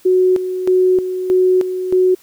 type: tone with tremolo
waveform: sine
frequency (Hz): 369.1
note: F#4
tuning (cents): -4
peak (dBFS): -9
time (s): 0.05-2.15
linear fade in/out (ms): 10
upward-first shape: square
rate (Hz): 1.6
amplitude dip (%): 65
effects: white hiss -49 dBFS RMS until 2.22 s